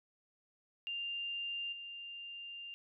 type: tone with level steps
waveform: sine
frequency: 2794 Hz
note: F7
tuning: in tune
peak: -37 / -44 dBFS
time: 0.87-2.74 s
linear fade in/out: 0 ms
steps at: 1.72 s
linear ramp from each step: 10 ms
effects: none